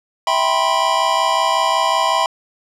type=chord; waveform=square; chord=C major seventh; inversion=first; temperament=just; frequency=654.1 / 784.9 / 981.1 / 1046.5 Hz; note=E5 / G5 / B5 / C6; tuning=-14 / +2 / -12 / 0 cents; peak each=-22 / -22 / -19 / -20 dBFS; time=0.27-2.26 s; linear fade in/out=2 ms; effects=low-pass 7000 Hz 12 dB/octave